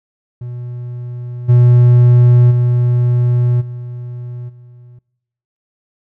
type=tone with level steps; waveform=triangle; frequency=122 Hz; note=B2; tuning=21 cents flat; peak=-21 / -3 / -8 / -22 / -35 dBFS; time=0.41-4.99 s; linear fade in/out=5 ms; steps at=1.48 / 2.5 / 3.6 / 4.48 s; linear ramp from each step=20 ms; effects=noise-tail reverb RT60 1.0 s tail -25 dB re dry